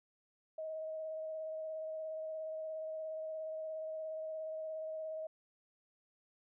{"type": "tone with vibrato", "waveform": "sine", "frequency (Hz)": 632, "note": "D#5", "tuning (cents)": 27, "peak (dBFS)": -39, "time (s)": [0.58, 5.27], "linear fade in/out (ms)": 5, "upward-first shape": "square", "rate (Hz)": 17, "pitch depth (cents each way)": 12, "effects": []}